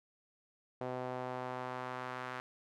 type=tone with band-pass filter sweep; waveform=sawtooth; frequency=126.8 Hz; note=B2; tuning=46 cents sharp; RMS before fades=-41 dBFS; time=0.81-2.4 s; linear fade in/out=0 ms; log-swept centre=610 to 1400 Hz; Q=1.4; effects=none